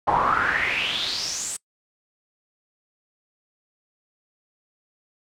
brown noise with band-pass filter sweep, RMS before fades -24 dBFS, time 0.07-1.57 s, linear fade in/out 10 ms, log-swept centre 850 to 8600 Hz, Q 6.3, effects noise-tail reverb RT60 0.1 s tail -24 dB re dry

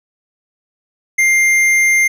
sine tone with hard clipping, 2100 Hz, C7, 6 cents sharp, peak -11 dBFS, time 1.18-2.08 s, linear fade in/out 10 ms, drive 10 dB, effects none

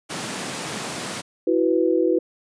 pink high-pass noise, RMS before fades -30 dBFS, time 0.09-1.22 s, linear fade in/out 20 ms, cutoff 140 Hz, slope 24 dB/octave
sine chord, E suspended second, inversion none, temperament just, 329.6 / 370.8 / 494.4 Hz, E4 / F#4 / B4, 0 / +4 / +2 cents, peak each -20 / -21 / -22 dBFS, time 1.47-2.19 s, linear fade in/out 5 ms
effects resampled to 22050 Hz

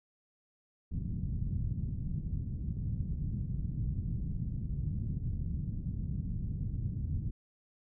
white low-pass noise, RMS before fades -35 dBFS, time 0.91-7.31 s, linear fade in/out 10 ms, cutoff 160 Hz, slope 24 dB/octave, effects none

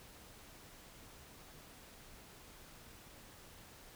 silence, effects pink hiss -57 dBFS RMS until 3.95 s

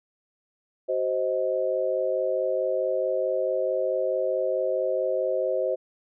sine chord, C diminished, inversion second, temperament just, 376.7 / 523.3 / 627.9 Hz, Gb4 / C5 / Eb5, +31 / 0 / +16 cents, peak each -30 / -25 / -28 dBFS, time 0.88-5.76 s, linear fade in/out 20 ms, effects none

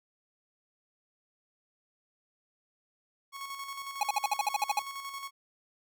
sawtooth tone with tremolo, 1103 Hz, C#6, 9 cents flat, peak -33 dBFS, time 3.32-5.31 s, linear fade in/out 50 ms, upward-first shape square, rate 11 Hz, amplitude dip 45%
square tone bursts, 830.6 Hz, G#5, in tune, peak -25 dBFS, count 11, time 4.01-4.792 s, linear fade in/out 2 ms, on 22 ms, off 54 ms
effects none

